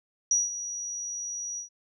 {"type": "tone with ADSR envelope", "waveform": "sine", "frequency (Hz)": 5800, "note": "F#8", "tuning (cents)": -35, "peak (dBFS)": -19, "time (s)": [0.31, 1.69], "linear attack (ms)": 3, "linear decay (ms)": 180, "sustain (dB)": -13, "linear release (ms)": 110, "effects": []}